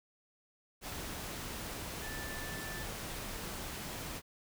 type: tone in noise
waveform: sine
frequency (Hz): 1760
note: A6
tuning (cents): 0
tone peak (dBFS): -45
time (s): 2-2.87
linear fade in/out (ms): 50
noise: pink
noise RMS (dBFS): -42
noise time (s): 0.81-4.22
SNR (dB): -6
effects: none